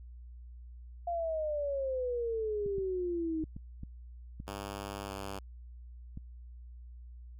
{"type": "exponential sweep", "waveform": "sine", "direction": "down", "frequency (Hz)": [698.5, 311.1], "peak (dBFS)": -31, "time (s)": [1.07, 3.44], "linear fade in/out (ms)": 5}
{"type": "clicks", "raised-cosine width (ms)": 5, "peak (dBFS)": -30, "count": 7, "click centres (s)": [2.662, 2.783, 3.44, 3.565, 3.834, 4.401, 6.174]}
{"type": "tone with pitch glide", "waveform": "5% pulse", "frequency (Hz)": [100, 98], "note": ["G2", "G2"], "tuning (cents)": [35, 0], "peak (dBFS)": -28, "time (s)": [4.47, 5.39], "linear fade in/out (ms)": 5, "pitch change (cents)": -35, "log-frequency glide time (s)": [5.06, 5.11]}
{"effects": ["added 60 Hz sine -46 dBFS peak until 7.39 s"]}